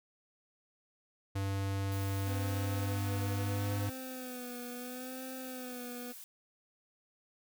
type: tone with pitch glide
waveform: square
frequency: 98 to 101.16 Hz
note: G2 to G#2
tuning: 0 to -45 cents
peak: -33 dBFS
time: 1.35-3.9 s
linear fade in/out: 10 ms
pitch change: +55 cents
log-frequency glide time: 2.35-3.71 s
type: noise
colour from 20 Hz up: blue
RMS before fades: -49 dBFS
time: 1.92-6.24 s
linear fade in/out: 0 ms
type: tone with vibrato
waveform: 25% pulse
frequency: 251.9 Hz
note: B3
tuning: 34 cents sharp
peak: -38 dBFS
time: 2.26-6.13 s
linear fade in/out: 20 ms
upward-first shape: sine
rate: 0.74 Hz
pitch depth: 53 cents each way
effects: none